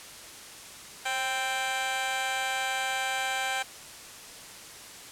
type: tone with amplitude modulation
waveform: 15% pulse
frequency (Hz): 784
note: G5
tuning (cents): 0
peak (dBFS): -18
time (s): 1.05-3.63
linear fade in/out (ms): 10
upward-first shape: sine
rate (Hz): 247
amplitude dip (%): 75
effects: white hiss -45 dBFS RMS until 5.11 s + low-pass 10000 Hz 12 dB/octave